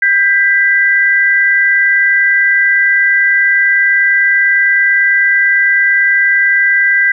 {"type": "tone pair together", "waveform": "sine", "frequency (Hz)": [1590.1, 1981], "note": ["G6", "B6"], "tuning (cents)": [24, 5], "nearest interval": "major third", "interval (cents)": 381, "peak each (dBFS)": -10, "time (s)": [0.02, 7.12], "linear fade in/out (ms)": 5, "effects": []}